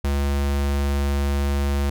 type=tone; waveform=square; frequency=70.4 Hz; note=C#2; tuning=27 cents sharp; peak=-20 dBFS; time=0.04-1.9 s; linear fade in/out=5 ms; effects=none